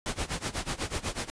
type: noise with tremolo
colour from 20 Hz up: pink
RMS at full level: -30 dBFS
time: 0.06-1.3 s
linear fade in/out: 0 ms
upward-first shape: sine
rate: 8.1 Hz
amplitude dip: 90%
effects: resampled to 22050 Hz